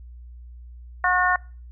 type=harmonic tone; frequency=363 Hz; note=F#4; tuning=33 cents flat; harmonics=2 / 3 / 4 / 5; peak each=-23 / -23 / -23 / -23 dBFS; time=1.04-1.36 s; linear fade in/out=2 ms; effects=noise-tail reverb RT60 0.4 s tail -25 dB re dry + added 60 Hz sine -39 dBFS peak until 1.71 s